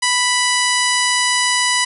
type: harmonic tone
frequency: 987.8 Hz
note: B5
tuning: in tune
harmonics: 1 / 2 / 3 / 4 / 5 / 6 / 7 / 8 / 9 / 10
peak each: -21 / -19 / -22 / -25 / -23 / -26 / -28 / -28 / -26 / -26 dBFS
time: 0.02-1.85 s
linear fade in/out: 10 ms
effects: none